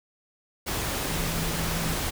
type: tone in noise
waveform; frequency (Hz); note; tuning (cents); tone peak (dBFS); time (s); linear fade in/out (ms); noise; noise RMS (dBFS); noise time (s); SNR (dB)
sine; 165; E3; +2; -32; 1.08-1.97; 20; pink; -29; 0.66-2.11; -6
effects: none